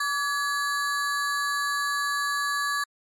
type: ring-modulated tone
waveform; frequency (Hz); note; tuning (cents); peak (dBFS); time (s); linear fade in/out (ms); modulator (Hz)
square; 1421; F6; +30; -22; 0-2.84; 5; 269
effects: low-pass 12000 Hz 12 dB/octave + MP3 64 kbps